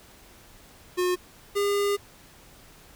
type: tone pair in turn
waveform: square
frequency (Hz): 360 / 405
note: F#4 / G#4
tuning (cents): -47 / -43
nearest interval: major second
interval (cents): 204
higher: second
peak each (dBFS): -23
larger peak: neither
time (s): 0.97-1.16 / 1.55-1.97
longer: second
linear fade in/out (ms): 20
effects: pink hiss -52 dBFS RMS until 2.95 s